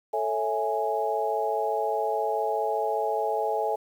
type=chord; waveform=sine; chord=A major seventh; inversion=none; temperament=equal; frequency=440 / 554.4 / 659.3 / 830.6 Hz; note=A4 / C#5 / E5 / G#5; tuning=0 / 0 / 0 / 0 cents; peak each=-29 / -33 / -30 / -28 dBFS; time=0.13-3.76 s; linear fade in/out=10 ms; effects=9-bit